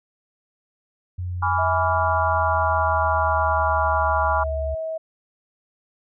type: linear sweep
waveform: sine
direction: down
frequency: 90.5 to 70.8 Hz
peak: -25 dBFS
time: 1.18-4.75 s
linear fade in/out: 10 ms
type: chord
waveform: sine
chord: G# diminished seventh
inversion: none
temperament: equal with one note detuned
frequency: 830.6 / 987.8 / 1153.8 / 1396.9 Hz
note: G#5 / B5 / D6 / F6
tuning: 0 / 0 / -31 / 0 cents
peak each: -24 / -24 / -25 / -26 dBFS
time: 1.42-4.44 s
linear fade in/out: 10 ms
type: tone with pitch glide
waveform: sine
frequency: 647 to 642.2 Hz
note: E5 to E5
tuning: -32 to -45 cents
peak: -25 dBFS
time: 1.58-4.98 s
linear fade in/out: 10 ms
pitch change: -13 cents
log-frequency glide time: 1.73-3.44 s
effects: none